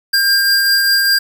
square tone pair together, 1598 / 4789 Hz, G6 / D8, +33 / +33 cents, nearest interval octave + perfect fifth, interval 1900 cents, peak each -14 dBFS, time 0.13-1.19 s, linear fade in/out 10 ms, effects 7-bit

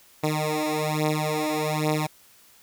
10% pulse beating tone pair, 152.8 / 154 Hz, D#3 / D#3, -31 / -17 cents, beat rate 1.2 Hz, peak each -18 dBFS, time 0.23-2.07 s, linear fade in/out 10 ms, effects white hiss -55 dBFS RMS until 2.62 s

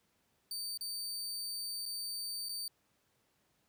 sawtooth tone with dropouts, 4600 Hz, D8, 37 cents flat, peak -35 dBFS, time 0.51-2.68 s, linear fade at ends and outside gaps 2 ms, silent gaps 0.775-0.809 / 1.856-1.86 / 2.487-2.492 s, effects pink hiss -75 dBFS RMS until 3.68 s + high-pass 80 Hz 12 dB/octave

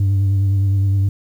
sine tone with vibrato, 98 Hz, G2, in tune, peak -10 dBFS, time 0-1.09 s, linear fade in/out 5 ms, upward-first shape triangle, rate 9.7 Hz, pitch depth 35 cents each way, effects tanh soft clip ceiling -12 dBFS + 8-bit

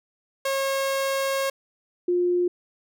sawtooth / sine tone pair in turn, 543 / 354.6 Hz, C#5 / F4, -36 / +26 cents, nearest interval perfect fifth, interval 738 cents, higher first, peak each -19 dBFS, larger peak neither, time 0.45-1.5 / 2.08-2.48 s, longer first, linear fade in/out 5 ms, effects none

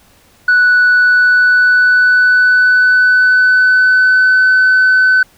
sine tone with pitch glide, 1480 to 1512.8 Hz, F#6 to F#6, 0 to +38 cents, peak -4 dBFS, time 0.48-5.23 s, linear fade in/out 5 ms, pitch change +38 cents, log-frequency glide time 0.88-4.48 s, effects tanh soft clip ceiling -4 dBFS + pink hiss -48 dBFS RMS until 5.37 s

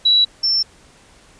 sine tone pair in turn, 3918 / 5379 Hz, B7 / E8, -15 / +34 cents, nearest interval perfect fourth, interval 549 cents, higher second, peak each -10 / -14 dBFS, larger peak first, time 0.05-0.25 / 0.43-0.63 s, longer neither, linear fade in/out 10 ms, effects pink hiss -49 dBFS RMS until 1.39 s + resampled to 22050 Hz

